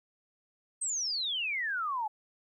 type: exponential sweep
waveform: sine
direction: down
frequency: 8480 to 827 Hz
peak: -30 dBFS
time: 0.81-2.08 s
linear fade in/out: 10 ms
effects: 12-bit

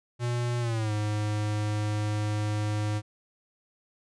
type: tone with pitch glide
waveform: square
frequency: 120.5 to 105.51 Hz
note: B2 to G#2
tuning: -42 to +28 cents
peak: -27 dBFS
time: 0.19-3.02 s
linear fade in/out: 50 ms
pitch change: -230 cents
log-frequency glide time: 0.6-0.92 s
effects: resampled to 22050 Hz

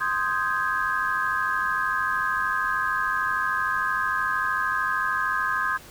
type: chord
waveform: sine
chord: Ab major seventh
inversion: first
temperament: equal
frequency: 1046.5 / 1244.5 / 1568 / 1661.2 Hz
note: C6 / Eb6 / G6 / Ab6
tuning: 0 / 0 / 0 / 0 cents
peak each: -28 dBFS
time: 0-5.78 s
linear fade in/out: 20 ms
effects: pink hiss -46 dBFS RMS until 5.9 s

